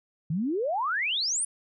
sine exponential sweep, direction up, 146.83 to 9956 Hz, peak -25 dBFS, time 0.3-1.45 s, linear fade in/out 5 ms, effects none

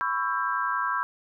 sine chord, C# half-diminished seventh, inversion third, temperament just, 997.9 / 1108.7 / 1330.5 / 1596.6 Hz, B5 / C#6 / E6 / G6, +18 / 0 / +16 / +31 cents, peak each -30 dBFS, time 0.01-1.03 s, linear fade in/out 0 ms, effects none

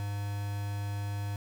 triangle tone with quantisation, 101.5 Hz, G#2, 39 cents flat, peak -30 dBFS, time 0-1.36 s, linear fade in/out 0 ms, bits 7, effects none

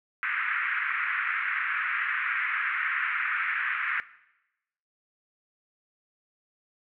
pink band-pass noise, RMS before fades -29 dBFS, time 0.23-4 s, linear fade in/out 0 ms, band 1300 to 2300 Hz, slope 48 dB/octave, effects noise-tail reverb RT60 0.9 s tail -18 dB re dry

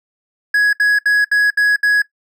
triangle tone bursts, 1671 Hz, G#6, 10 cents sharp, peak -8 dBFS, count 6, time 0.54-2.02 s, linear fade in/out 5 ms, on 190 ms, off 68 ms, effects noise-tail reverb RT60 0.1 s tail -18 dB re dry

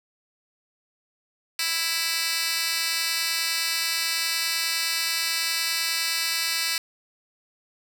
10% pulse tone with high-pass filter, 329.6 Hz, E4, in tune, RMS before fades -26 dBFS, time 1.59-6.78 s, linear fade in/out 2 ms, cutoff 3200 Hz, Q 1.8, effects none

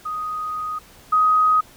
sine tone pair in turn, 1247 / 1255.7 Hz, D#6 / D#6, +3 / +15 cents, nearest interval unison, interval 12 cents, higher second, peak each -24 / -13 dBFS, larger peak second, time 0.05-0.79 / 1.12-1.61 s, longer first, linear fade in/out 10 ms, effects pink hiss -48 dBFS RMS until 1.76 s

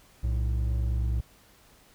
triangle tone pair together, 62.1 / 111.42 Hz, B1 / A2, +10 / +22 cents, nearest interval minor seventh, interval 1012 cents, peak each -23 / -30 dBFS, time 0.23-1.21 s, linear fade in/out 10 ms, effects pink hiss -58 dBFS RMS until 1.94 s

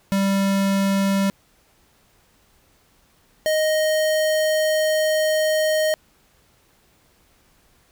square tone pair in turn, 196 / 622.3 Hz, G3 / D#5, 0 / 0 cents, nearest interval octave + minor sixth, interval 2000 cents, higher second, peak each -18 dBFS, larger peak neither, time 0.12-1.3 / 3.46-5.94 s, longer second, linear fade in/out 0 ms, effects pink hiss -59 dBFS RMS until 7.91 s

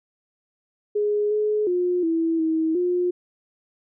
sine tone with pitch steps, 416.6 / 423.7 / 357.3 / 328.3 / 320.3 / 356.6 Hz, G#4 / G#4 / F4 / E4 / E4 / F4, +5 / +35 / +40 / -7 / -50 / +36 cents, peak -19 dBFS, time 0.95-3.11 s, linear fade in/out 10 ms, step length 360 ms, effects none

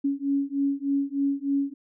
sine beating tone pair, 277.2 / 280.5 Hz, C#4 / C#4, 0 / +21 cents, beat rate 3.3 Hz, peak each -26 dBFS, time 0.04-1.74 s, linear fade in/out 10 ms, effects none

